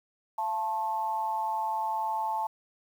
sine tone with amplitude modulation, 879 Hz, A5, 2 cents flat, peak -24 dBFS, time 0.38-2.47 s, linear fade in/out 5 ms, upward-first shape sine, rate 199 Hz, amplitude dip 75%, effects 9-bit

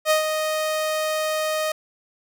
sawtooth tone with ADSR envelope, 622 Hz, D#5, 1 cent flat, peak -11 dBFS, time 0.05-1.72 s, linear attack 54 ms, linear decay 120 ms, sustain -7 dB, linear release 4 ms, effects none

